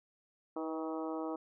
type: harmonic tone with a mistuned harmonic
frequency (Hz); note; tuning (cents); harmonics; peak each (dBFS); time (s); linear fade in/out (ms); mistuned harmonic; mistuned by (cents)
159.2; D#3; +40; 2 / 3 / 4 / 5 / 6 / 7 / 8; -38 / -42 / -44 / -46 / -48 / -49 / -50; 0.56-1.36; 5; 3; +27
effects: none